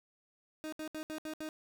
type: tone bursts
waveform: 30% pulse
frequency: 311.1 Hz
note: D#4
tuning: in tune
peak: -36 dBFS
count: 6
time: 0.64-1.489 s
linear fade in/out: 0 ms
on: 84 ms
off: 69 ms
effects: 11-bit